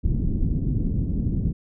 pink low-pass noise, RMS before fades -23 dBFS, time 0.03-1.53 s, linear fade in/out 20 ms, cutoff 270 Hz, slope 24 dB/octave, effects none

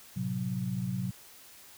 sine chord, F# diminished, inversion first, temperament equal with one note detuned, 110 / 129.16 / 185 Hz, A2 / C3 / F#3, 0 / -22 / 0 cents, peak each -38 / -34 / -33 dBFS, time 0.16-1.11 s, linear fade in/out 10 ms, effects white hiss -53 dBFS RMS until 1.77 s

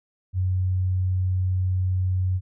sine tone, 92.5 Hz, F#2, in tune, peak -20 dBFS, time 0.33-2.41 s, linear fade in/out 50 ms, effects none

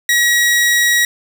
sawtooth tone, 1910 Hz, A#6, 42 cents sharp, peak -7 dBFS, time 0.09-1.05 s, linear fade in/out 2 ms, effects none

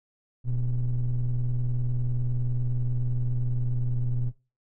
triangle ring-modulated tone, 66.2 Hz, C2, 21 cents sharp, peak -17 dBFS, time 0.44-4.32 s, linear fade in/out 50 ms, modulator 56.3 Hz, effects noise-tail reverb RT60 0.3 s tail -20 dB re dry + tanh soft clip ceiling -16 dBFS

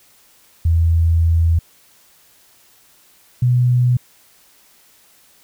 sine tone pair in turn, 82.8 / 123.79 Hz, E2 / B2, +8 / +4 cents, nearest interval perfect fifth, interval 696 cents, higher second, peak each -11 dBFS, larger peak neither, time 0.65-1.59 / 3.42-3.97 s, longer first, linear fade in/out 5 ms, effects white hiss -52 dBFS RMS until 5.43 s

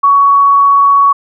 sine tone, 1121 Hz, C#6, 19 cents sharp, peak -4 dBFS, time 0.03-1.13 s, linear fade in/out 10 ms, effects none

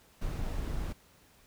brown noise, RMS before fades -34 dBFS, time 0.21-0.93 s, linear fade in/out 10 ms, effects pink hiss -62 dBFS RMS until 1.46 s

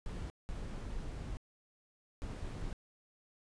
brown noise bursts at uneven times, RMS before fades -41 dBFS, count 3, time 0.06-0.3 / 0.49-1.37 / 2.22-2.73 s, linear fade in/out 0 ms, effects resampled to 22050 Hz

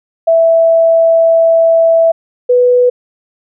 sine tone pair in turn, 659.3 / 493.9 Hz, E5 / B4, 0 / 0 cents, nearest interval perfect fourth, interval 500 cents, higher first, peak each -5 dBFS, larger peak neither, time 0.27-2.12 / 2.49-2.9 s, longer first, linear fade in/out 10 ms, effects none

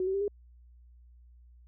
sine tone with pitch steps, 370 / 382.4 / 395.2 / 408.4 Hz, F#4 / G4 / G4 / G#4, 0 / -43 / +14 / -29 cents, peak -27 dBFS, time 0-0.28 s, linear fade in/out 2 ms, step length 70 ms, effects added 60 Hz sine -53 dBFS peak until 1.67 s

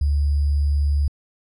sine tone with sample-and-hold, 72.1 Hz, D2, 31 cents flat, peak -16 dBFS, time 0.01-1.08 s, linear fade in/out 5 ms, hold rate 4900 Hz, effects resampled to 22050 Hz

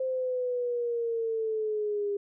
sine linear sweep, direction down, 523.3 to 402.6 Hz, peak -27 dBFS, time 0-2.17 s, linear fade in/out 5 ms, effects none

